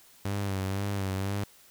sawtooth tone with vibrato, 98 Hz, G2, in tune, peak -25 dBFS, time 0.25-1.44 s, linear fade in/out 5 ms, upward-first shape sine, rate 2 Hz, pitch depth 55 cents each way, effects white hiss -57 dBFS RMS until 1.7 s

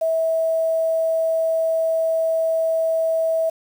sine tone with quantisation, 650 Hz, E5, 24 cents flat, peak -17 dBFS, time 0.01-3.5 s, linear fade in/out 10 ms, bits 7, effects none

